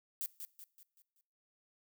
violet noise with echo, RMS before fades -38 dBFS, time 0.21-0.26 s, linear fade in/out 0 ms, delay 190 ms, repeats 5, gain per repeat -7 dB, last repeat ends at 1.21 s, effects noise-tail reverb RT60 0.6 s tail -21 dB re dry

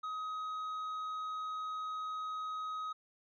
triangle tone with tanh clipping, 1263 Hz, D#6, 26 cents sharp, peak -38 dBFS, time 0.03-2.93 s, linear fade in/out 10 ms, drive 9 dB, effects none

